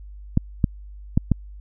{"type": "clicks", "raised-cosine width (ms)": 5, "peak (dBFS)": -4, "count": 4, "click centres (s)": [0.374, 0.642, 1.175, 1.317], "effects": ["added 50 Hz sine -37 dBFS peak until 1.6 s"]}